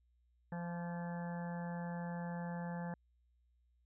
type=harmonic tone with a mistuned harmonic; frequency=172.9 Hz; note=F3; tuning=17 cents flat; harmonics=1 / 3 / 4 / 5 / 6 / 7 / 8 / 9 / 10; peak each=-40 / -49 / -53 / -49 / -62 / -61 / -63 / -57 / -55 dBFS; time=0.52-2.94 s; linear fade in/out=2 ms; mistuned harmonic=7; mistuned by=-47 cents; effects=added 60 Hz sine -70 dBFS peak until 3.85 s